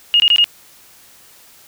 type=tone bursts; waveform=sine; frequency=2858 Hz; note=F7; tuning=39 cents sharp; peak=-8 dBFS; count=4; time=0.14-0.442 s; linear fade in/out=0 ms; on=59 ms; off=22 ms; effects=white hiss -46 dBFS RMS until 1.67 s